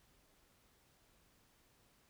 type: silence
effects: pink hiss -71 dBFS RMS until 2.09 s